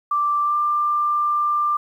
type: tone with pitch glide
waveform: sine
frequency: 1174.7 to 1188.3 Hz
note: D6 to D6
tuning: 0 to +20 cents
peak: -17 dBFS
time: 0.11-1.77 s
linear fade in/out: 5 ms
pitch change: +20 cents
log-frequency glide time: 0.43-0.56 s
effects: 9-bit